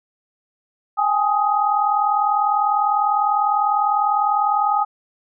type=tone cluster; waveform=sine; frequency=804 / 844 / 1253 Hz; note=G5 / G#5 / D#6; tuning=+44 / +28 / +12 cents; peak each=-20 dBFS; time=0.97-4.85 s; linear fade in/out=20 ms; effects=none